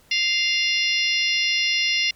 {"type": "harmonic tone with a mistuned harmonic", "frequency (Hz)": 698.5, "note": "F5", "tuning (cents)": 0, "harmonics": [3, 4, 5, 6, 7, 8], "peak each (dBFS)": [-24, -23, -29, -30, -27, -30], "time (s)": [0.11, 2.11], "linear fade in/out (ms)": 5, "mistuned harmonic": 7, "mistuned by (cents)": 55, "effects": ["pink hiss -56 dBFS RMS until 2.15 s"]}